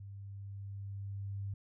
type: tone with level ramp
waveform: sine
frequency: 99.2 Hz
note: G2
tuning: 21 cents sharp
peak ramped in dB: -45 to -36 dBFS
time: 0-1.54 s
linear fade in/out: 5 ms
effects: none